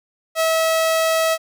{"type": "tone", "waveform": "sawtooth", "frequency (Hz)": 647, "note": "E5", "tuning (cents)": -32, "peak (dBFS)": -12, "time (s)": [0.35, 1.38], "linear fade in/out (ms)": 50, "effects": []}